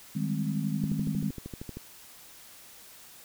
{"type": "chord", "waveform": "sine", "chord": "Ab major seventh", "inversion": "second", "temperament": "equal", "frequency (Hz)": [155.56, 196, 207.7, 261.6], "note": ["Eb3", "G3", "Ab3", "C4"], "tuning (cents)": [0, 0, 0, 0], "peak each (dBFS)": [-31, -34, -32, -36], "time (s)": [0.15, 1.31], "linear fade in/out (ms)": 10}
{"type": "click train", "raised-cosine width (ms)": 3, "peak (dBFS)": -25, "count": 13, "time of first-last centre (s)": [0.84, 1.77], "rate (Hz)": 12.9}
{"effects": ["white hiss -51 dBFS RMS until 3.24 s"]}